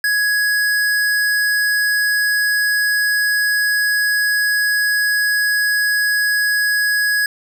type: tone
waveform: square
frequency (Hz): 1670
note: G#6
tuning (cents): +9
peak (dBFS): -15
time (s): 0.04-7.26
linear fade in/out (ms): 2
effects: none